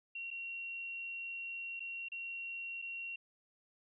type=tone with dropouts; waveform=sine; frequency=2742 Hz; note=F7; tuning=32 cents flat; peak=-40 dBFS; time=0.15-3.16 s; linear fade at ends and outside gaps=5 ms; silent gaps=0.305-0.311 / 1.796-1.803 / 2.086-2.118 / 2.818-2.822 s; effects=none